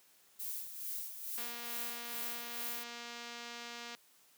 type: noise with tremolo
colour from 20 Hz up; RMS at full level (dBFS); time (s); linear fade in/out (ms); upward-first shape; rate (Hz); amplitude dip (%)
violet; -40; 0.39-2.84; 10; sine; 2.3; 60
type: click train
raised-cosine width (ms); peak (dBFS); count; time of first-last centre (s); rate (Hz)
0.2; -29; 610; 1.38-3.95; 237
effects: white hiss -66 dBFS RMS until 4.37 s + high-pass 150 Hz 12 dB/octave